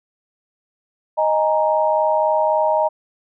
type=chord; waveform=sine; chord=D# suspended fourth; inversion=none; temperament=just; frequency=622.3 / 829.7 / 933.4 Hz; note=D#5 / G#5 / A#5; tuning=0 / -2 / +2 cents; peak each=-17 / -22 / -19 dBFS; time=1.17-2.89 s; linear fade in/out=20 ms; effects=none